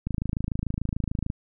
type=click train; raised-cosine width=5 ms; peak=-15 dBFS; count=34; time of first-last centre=0.07-1.301 s; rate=26.8 Hz; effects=none